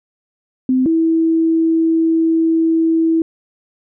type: tone pair in turn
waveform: sine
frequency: 257.9 / 326 Hz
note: C4 / E4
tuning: -25 / -19 cents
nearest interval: major third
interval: 406 cents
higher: second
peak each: -11 dBFS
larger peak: neither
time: 0.69-0.86 / 0.86-3.22 s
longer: second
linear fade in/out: 2 ms
effects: none